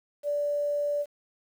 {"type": "tone with quantisation", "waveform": "sine", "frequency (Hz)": 582, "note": "D5", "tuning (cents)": -16, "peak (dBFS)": -25, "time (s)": [0.23, 1.06], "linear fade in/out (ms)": 50, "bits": 9, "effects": []}